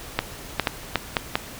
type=clicks; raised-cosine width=0.3 ms; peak=-3 dBFS; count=6; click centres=0.19 / 0.597 / 0.672 / 0.957 / 1.168 / 1.355 s; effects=pink hiss -39 dBFS RMS until 1.59 s